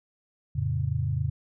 sine chord, F augmented, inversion none, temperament equal with one note detuned, 87.31 / 111.54 / 138.59 Hz, F2 / A2 / C#3, 0 / +24 / 0 cents, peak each -30 / -29 / -28 dBFS, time 0.55-1.3 s, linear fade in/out 10 ms, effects none

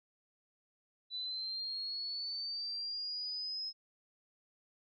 sine linear sweep, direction up, 3967 to 5150 Hz, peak -37 dBFS, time 1.1-3.73 s, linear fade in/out 50 ms, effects none

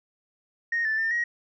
sine tone with pitch steps, 1859 / 1759 / 1798 / 1892 Hz, A#6 / A6 / A6 / A#6, -5 / -1 / +37 / +25 cents, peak -22 dBFS, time 0.72-1.24 s, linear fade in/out 5 ms, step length 130 ms, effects tanh soft clip ceiling -19 dBFS

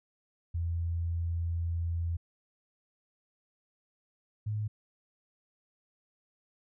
sine tone pair in turn, 84.4 / 106.34 Hz, E2 / G#2, +41 / +41 cents, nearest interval major third, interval 400 cents, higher second, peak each -29 / -30 dBFS, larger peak first, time 0.54-2.17 / 4.46-4.68 s, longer first, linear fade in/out 10 ms, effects none

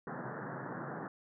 pink band-pass noise, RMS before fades -42 dBFS, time 0.07-1.08 s, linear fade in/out 2 ms, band 120 to 1800 Hz, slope 96 dB/octave, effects none

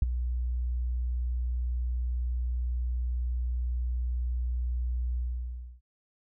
sine tone with ADSR envelope, 61 Hz, B1, 21 cents flat, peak -16 dBFS, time 0.02-5.81 s, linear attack 4 ms, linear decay 16 ms, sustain -11 dB, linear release 640 ms, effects none

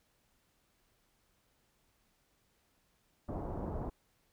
pink low-pass noise, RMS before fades -39 dBFS, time 3.28-3.9 s, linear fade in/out 10 ms, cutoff 910 Hz, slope 24 dB/octave, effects pink hiss -74 dBFS RMS until 4.32 s

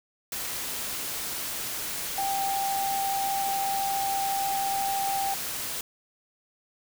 sine tone in noise, 786 Hz, G5, 4 cents sharp, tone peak -26 dBFS, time 2.18-5.34 s, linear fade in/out 2 ms, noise white, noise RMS -33 dBFS, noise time 0.32-5.81 s, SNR +4 dB, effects none

